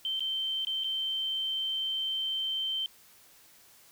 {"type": "tone with dropouts", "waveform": "sine", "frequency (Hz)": 3112, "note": "G7", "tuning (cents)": -13, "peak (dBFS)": -29, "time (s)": [0.05, 2.86], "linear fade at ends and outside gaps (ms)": 1, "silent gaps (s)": [[0.195, 0.205], [0.649, 0.67], [0.837, 0.843]], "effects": ["white hiss -58 dBFS RMS until 3.91 s"]}